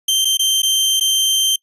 sawtooth tone with dropouts, 3136 Hz, G7, in tune, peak -10 dBFS, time 0.08-1.56 s, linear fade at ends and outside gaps 5 ms, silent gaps 0.248-0.252 / 0.372-0.392 / 0.62-0.63 / 0.999-1.008 s, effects noise-tail reverb RT60 0.1 s tail -24 dB re dry + resampled to 32000 Hz

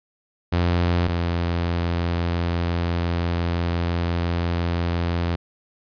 sawtooth tone pair in turn, 87.1 / 85.8 Hz, F2 / F2, -4 / -30 cents, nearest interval unison, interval 26 cents, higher first, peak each -14 / -17 dBFS, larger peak first, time 0.52-1.08 / 1.08-5.36 s, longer second, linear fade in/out 10 ms, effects resampled to 11025 Hz

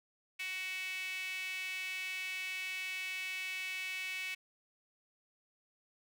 sawtooth tone with high-pass filter, 373.3 Hz, F#4, 15 cents sharp, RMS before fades -40 dBFS, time 0.39-4.35 s, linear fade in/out 10 ms, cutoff 2400 Hz, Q 8.6, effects none

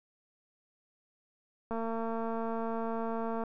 click train, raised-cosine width 1 ms, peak -23 dBFS, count 393, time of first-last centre 1.71-3.437 s, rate 227 Hz, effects none

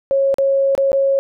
sine tone with dropouts, 547 Hz, C#5, 23 cents flat, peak -12 dBFS, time 0.11-1.19 s, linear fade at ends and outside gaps 0 ms, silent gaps 0.342-0.384 / 0.751-0.778 / 0.918-0.93 s, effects none

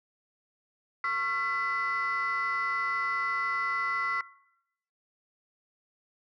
sine tone cluster, 1099 / 1365 / 2005 Hz, C#6 / F6 / B6, -15 / -40 / +26 cents, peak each -32 / -29 / -30 dBFS, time 1.04-4.21 s, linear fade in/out 2 ms, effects noise-tail reverb RT60 0.8 s tail -21 dB re dry + tanh soft clip ceiling -22 dBFS

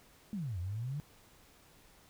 sine exponential two-way sweep, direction down then up, 223.3 to 84.8 to 153.2 Hz, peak -35 dBFS, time 0.33-1 s, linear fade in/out 0 ms, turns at 0.59 s, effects pink hiss -62 dBFS RMS until 2.09 s

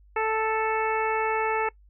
harmonic tone, 440 Hz, A4, in tune, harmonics 1 / 2 / 3 / 4 / 5 / 6, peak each -27 / -27 / -31 / -34 / -33 / -37 dBFS, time 0.16-1.69 s, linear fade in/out 5 ms, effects noise-tail reverb RT60 0.1 s tail -22 dB re dry + added 50 Hz sine -52 dBFS peak until 1.89 s

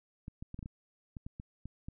clicks, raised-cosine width 5 ms, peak -30 dBFS, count 11, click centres 0.281 / 0.425 / 0.544 / 0.591 / 0.628 / 0.659 / 1.168 / 1.265 / 1.399 / 1.656 / 1.885 s, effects none

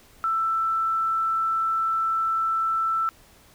sine tone, 1328 Hz, E6, 12 cents sharp, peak -21 dBFS, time 0.24-3.09 s, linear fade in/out 0 ms, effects pink hiss -54 dBFS RMS until 3.54 s

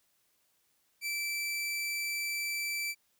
sawtooth tone, 2328 Hz, D7, 16 cents flat, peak -29 dBFS, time 1.01-2.95 s, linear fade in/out 50 ms, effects white hiss -73 dBFS RMS until 3.19 s

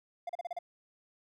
triangle tone bursts, 698.5 Hz, F5, in tune, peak -32 dBFS, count 6, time 0.27-0.589 s, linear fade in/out 5 ms, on 24 ms, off 35 ms, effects none

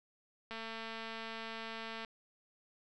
click train, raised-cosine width 0.3 ms, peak -28 dBFS, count 347, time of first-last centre 0.51-2.048 s, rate 225 Hz, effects none

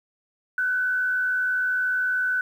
sine tone with frequency modulation, 1503 Hz, F#6, 27 cents sharp, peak -21 dBFS, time 0.58-2.41 s, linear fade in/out 2 ms, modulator 73.2 Hz, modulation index 0.41, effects 9-bit

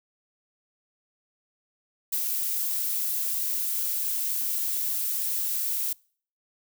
violet noise with ADSR envelope, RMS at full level -26 dBFS, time 2.12-5.93 s, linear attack 9 ms, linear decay 59 ms, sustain -2 dB, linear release 5 ms, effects noise-tail reverb RT60 0.5 s tail -26 dB re dry

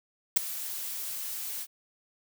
blue noise with ADSR envelope, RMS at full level -18 dBFS, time 0.36-1.67 s, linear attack 11 ms, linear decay 6 ms, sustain -18 dB, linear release 52 ms, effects none

